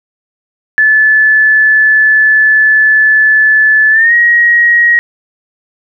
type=tone with pitch glide; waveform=sine; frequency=1735 to 1892 Hz; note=A6 to A#6; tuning=-25 to +25 cents; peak=-4 dBFS; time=0.78-4.99 s; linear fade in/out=0 ms; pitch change=+150 cents; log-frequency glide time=3.91-4.14 s; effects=none